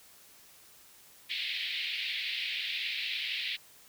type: band-pass noise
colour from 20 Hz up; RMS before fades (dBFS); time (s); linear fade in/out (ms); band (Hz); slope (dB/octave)
pink; -35; 1.29-3.57; 20; 2100 to 4200; 48
effects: white hiss -57 dBFS RMS until 3.88 s